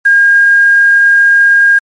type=tone with quantisation; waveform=sine; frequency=1619 Hz; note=G#6; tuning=45 cents flat; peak=-3 dBFS; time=0.05-1.79 s; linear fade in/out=10 ms; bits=5; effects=MP3 48 kbps